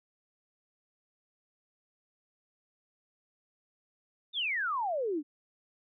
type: exponential sweep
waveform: sine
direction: down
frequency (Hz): 3729 to 276.2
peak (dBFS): -29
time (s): 4.33-5.23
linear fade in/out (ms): 50
effects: none